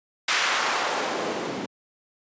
white noise with band-pass filter sweep, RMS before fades -26 dBFS, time 0.28-1.66 s, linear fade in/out 5 ms, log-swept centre 1900 to 230 Hz, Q 1, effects high-pass 150 Hz 12 dB/octave + resampled to 16000 Hz

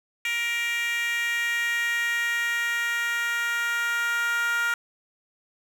10% pulse tone with high-pass filter sweep, 470 Hz, A#4, 14 cents sharp, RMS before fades -26 dBFS, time 0.25-4.74 s, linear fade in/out 2 ms, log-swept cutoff 2200 to 1400 Hz, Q 4.2, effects none

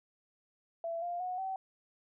sine tone with pitch steps, 669 / 699.4 / 731.2 / 764.5 Hz, E5 / F5 / F#5 / G5, +25 / +2 / -21 / -44 cents, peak -34 dBFS, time 0.84-1.56 s, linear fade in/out 2 ms, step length 180 ms, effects none

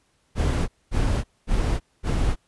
brown noise bursts, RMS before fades -21 dBFS, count 4, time 0.35-2.36 s, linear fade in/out 50 ms, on 330 ms, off 230 ms, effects pink hiss -66 dBFS RMS until 2.47 s + resampled to 24000 Hz

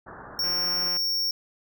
white low-pass noise, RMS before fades -43 dBFS, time 0.06-0.89 s, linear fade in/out 10 ms, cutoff 1700 Hz, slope 96 dB/octave
square tone, 5500 Hz, F8, 27 cents flat, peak -24 dBFS, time 0.39-1.31 s, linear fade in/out 2 ms
click train, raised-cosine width 0.5 ms, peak -25 dBFS, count 94, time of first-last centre 0.44-0.968 s, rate 176 Hz
effects none

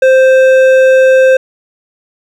sine tone with hard clipping, 523 Hz, C5, 1 cent flat, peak -5 dBFS, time 0.02-1.37 s, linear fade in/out 5 ms, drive 9 dB, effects none

